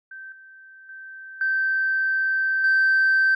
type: tone with level steps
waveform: sine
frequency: 1554 Hz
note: G6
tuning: 16 cents flat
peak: -36 / -44 / -37 / -19 / -14 dBFS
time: 0.11-3.35 s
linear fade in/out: 5 ms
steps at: 0.32 / 0.89 / 1.41 / 2.64 s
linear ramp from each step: 2 ms
effects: tanh soft clip ceiling -13 dBFS